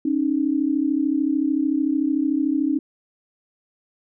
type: tone pair together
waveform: sine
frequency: 273.8 / 307.3 Hz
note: C#4 / D#4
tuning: -21 / -21 cents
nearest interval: major second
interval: 200 cents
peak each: -21 dBFS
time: 0.05-2.79 s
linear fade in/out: 5 ms
effects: none